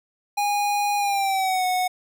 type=tone with pitch glide; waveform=square; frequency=820 to 734.8 Hz; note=G#5 to F#5; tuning=-22 to -12 cents; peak=-21 dBFS; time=0.37-1.88 s; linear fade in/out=10 ms; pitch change=-190 cents; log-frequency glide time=0.97-1.65 s; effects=none